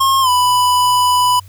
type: tone with pitch glide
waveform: square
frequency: 1076 to 992.4 Hz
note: C6 to B5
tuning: +48 to +8 cents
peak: -11 dBFS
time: 0-1.4 s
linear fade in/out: 10 ms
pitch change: -140 cents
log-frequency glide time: 0.21-0.29 s
effects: added 95 Hz sine -36 dBFS peak until 1.48 s + white hiss -50 dBFS RMS until 1.48 s